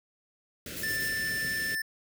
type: band-stop noise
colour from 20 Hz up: pink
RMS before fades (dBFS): -39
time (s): 0.66-1.75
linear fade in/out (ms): 2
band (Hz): 590 to 1400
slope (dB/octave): 48
type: noise bursts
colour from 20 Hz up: blue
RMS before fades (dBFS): -39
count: 3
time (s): 0.76-1.089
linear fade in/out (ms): 10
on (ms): 93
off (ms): 25
type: tone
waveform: square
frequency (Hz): 1770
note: A6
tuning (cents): +10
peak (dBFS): -30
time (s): 0.83-1.82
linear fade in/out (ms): 5
effects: high-pass 80 Hz 12 dB/octave